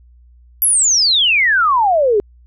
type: exponential sweep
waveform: sine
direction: down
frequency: 11840 to 392 Hz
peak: -10 dBFS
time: 0.62-2.2 s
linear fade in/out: 0 ms
effects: added 60 Hz sine -43 dBFS peak until 2.46 s